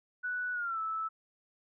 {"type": "tone with pitch glide", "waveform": "sine", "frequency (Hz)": [1480, 1310.9], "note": ["F#6", "E6"], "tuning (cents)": [0, -10], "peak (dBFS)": -32, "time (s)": [0.23, 1.09], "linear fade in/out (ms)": 20, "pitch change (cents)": -210, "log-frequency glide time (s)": [0.53, 0.79], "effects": []}